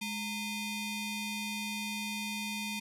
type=ring-modulated tone; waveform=sawtooth; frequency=1130 Hz; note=C#6; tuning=33 cents sharp; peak=-28 dBFS; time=0.01-2.8 s; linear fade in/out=10 ms; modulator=1340 Hz; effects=resampled to 32000 Hz